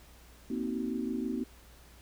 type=chord; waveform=sine; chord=C half-diminished seventh; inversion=third; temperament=just; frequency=235.5 / 261.6 / 314 / 376.7 Hz; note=Bb3 / C4 / Eb4 / Gb4; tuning=+18 / 0 / +16 / +31 cents; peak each=-35 / -35 / -38 / -40 dBFS; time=0.5-1.44 s; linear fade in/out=5 ms; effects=added 60 Hz sine -55 dBFS peak until 2.01 s + pink hiss -58 dBFS RMS until 2.01 s